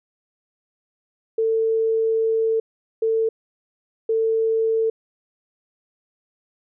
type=tone bursts at uneven times; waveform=sine; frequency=447.2 Hz; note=A4; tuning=28 cents sharp; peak=-17 dBFS; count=3; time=1.38-2.6 / 3.02-3.29 / 4.09-4.9 s; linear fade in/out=5 ms; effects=none